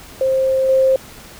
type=tone with level steps; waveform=sine; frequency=528 Hz; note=C5; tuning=16 cents sharp; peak=-13 / -10 dBFS; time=0.21-0.96 s; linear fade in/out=2 ms; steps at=0.69 s; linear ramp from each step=2 ms; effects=pink hiss -39 dBFS RMS until 1.39 s